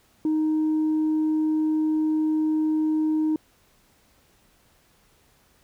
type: tone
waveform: sine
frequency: 311.1 Hz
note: D#4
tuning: in tune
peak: -18 dBFS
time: 0.25-3.36 s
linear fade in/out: 2 ms
effects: tanh soft clip ceiling -18 dBFS + pink hiss -61 dBFS RMS until 5.63 s